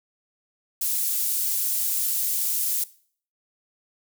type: high-pass noise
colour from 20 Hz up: pink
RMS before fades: -25 dBFS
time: 0.81-2.84 s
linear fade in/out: 5 ms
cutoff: 11000 Hz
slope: 12 dB/octave
effects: noise-tail reverb RT60 0.5 s tail -19 dB re dry